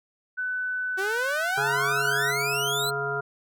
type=tone; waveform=sine; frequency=1500 Hz; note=F#6; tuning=23 cents sharp; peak=-26 dBFS; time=0.37-2.32 s; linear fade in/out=20 ms
type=exponential sweep; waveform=sawtooth; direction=up; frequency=370 to 4204 Hz; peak=-24 dBFS; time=0.97-2.91 s; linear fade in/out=20 ms
type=harmonic tone; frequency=139.9 Hz; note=C#3; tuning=16 cents sharp; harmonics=1 / 3 / 5 / 7 / 9 / 10; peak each=-36 / -31 / -34 / -38 / -38 / -29 dBFS; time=1.57-3.21 s; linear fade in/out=10 ms
effects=none